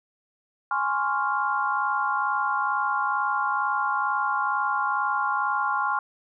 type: chord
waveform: sine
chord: Db major seventh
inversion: second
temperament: equal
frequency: 830.6 / 1046.5 / 1108.7 / 1396.9 Hz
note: Ab5 / C6 / Db6 / F6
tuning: 0 / 0 / 0 / 0 cents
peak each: -28 / -28 / -29 / -27 dBFS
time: 0.71-5.99 s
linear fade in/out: 2 ms
effects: none